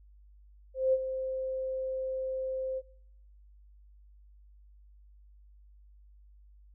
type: tone with ADSR envelope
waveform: sine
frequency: 523.3 Hz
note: C5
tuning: in tune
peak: -21 dBFS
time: 0.74-2.82 s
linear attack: 190 ms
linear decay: 43 ms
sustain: -10 dB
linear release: 44 ms
effects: noise-tail reverb RT60 0.8 s tail -26 dB re dry + added 50 Hz sine -54 dBFS peak until 6.74 s